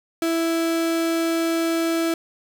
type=tone; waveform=35% pulse; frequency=330.3 Hz; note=E4; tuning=4 cents sharp; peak=-18 dBFS; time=0.22-2.14 s; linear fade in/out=2 ms; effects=none